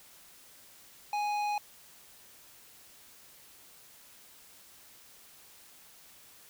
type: tone with tanh clipping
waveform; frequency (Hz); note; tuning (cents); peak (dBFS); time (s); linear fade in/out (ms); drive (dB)
triangle; 830.6; G#5; 0; -31; 1.13-1.58; 2; 17
effects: white hiss -56 dBFS RMS until 6.49 s